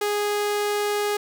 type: tone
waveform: sawtooth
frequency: 413.8 Hz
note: G#4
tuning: 6 cents flat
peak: -18 dBFS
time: 0.01-1.17 s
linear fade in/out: 5 ms
effects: none